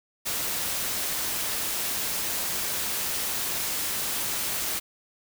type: noise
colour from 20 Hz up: white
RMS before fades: -29 dBFS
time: 0.25-4.8 s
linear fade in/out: 20 ms
effects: none